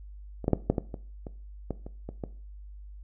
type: clicks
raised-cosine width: 2 ms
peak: -23 / -11 / -7 / -8 / -13 / -22 / -25 / -17 / -27 / -23 / -19 dBFS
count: 11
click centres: 0.443 / 0.481 / 0.533 / 0.7 / 0.782 / 0.942 / 1.268 / 1.707 / 1.865 / 2.09 / 2.238 s
effects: noise-tail reverb RT60 0.4 s tail -17 dB re dry + added 50 Hz sine -42 dBFS peak until 3.03 s